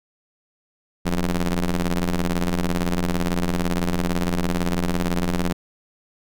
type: ring-modulated tone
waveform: sawtooth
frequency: 86.2 Hz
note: F2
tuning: 22 cents flat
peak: -13 dBFS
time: 1.05-5.53 s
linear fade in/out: 10 ms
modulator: 95.1 Hz
effects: none